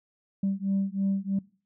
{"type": "beating tone pair", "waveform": "sine", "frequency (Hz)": [194, 197.1], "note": ["G3", "G3"], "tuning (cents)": [-18, 10], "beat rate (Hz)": 3.1, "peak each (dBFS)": -27, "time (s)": [0.43, 1.39], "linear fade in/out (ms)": 5, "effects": ["noise-tail reverb RT60 0.4 s tail -23 dB re dry", "tanh soft clip ceiling -20 dBFS"]}